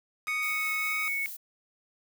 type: tone with pitch glide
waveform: sawtooth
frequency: 1244.5 to 1256.8 Hz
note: D#6 to D#6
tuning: 0 to +17 cents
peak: -32 dBFS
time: 0.27-1.08 s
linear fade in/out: 0 ms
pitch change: +17 cents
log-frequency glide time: 0.46-0.65 s
type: tone with vibrato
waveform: sine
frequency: 2217 Hz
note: C#7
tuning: in tune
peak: -28 dBFS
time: 0.28-1.26 s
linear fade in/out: 0 ms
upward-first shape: triangle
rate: 1.7 Hz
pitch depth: 14 cents each way
type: noise with tremolo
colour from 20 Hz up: violet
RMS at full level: -39 dBFS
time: 0.42-1.37 s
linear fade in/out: 10 ms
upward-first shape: triangle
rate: 4.9 Hz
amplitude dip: 35%
effects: none